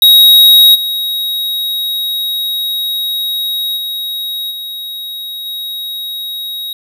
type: tone with level steps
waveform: square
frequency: 3796 Hz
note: A#7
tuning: 31 cents sharp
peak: -3 / -15 / -18 / -22 / -20 dBFS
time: 0.02-6.73 s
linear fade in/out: 2 ms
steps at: 0.74 / 3.76 / 4.5 / 5.45 s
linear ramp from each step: 20 ms
effects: none